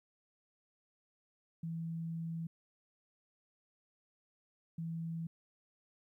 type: tone bursts at uneven times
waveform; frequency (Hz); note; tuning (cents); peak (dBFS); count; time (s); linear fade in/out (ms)
sine; 164.81; E3; 0; -37; 2; 1.63-2.47 / 4.78-5.27; 5
effects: 13-bit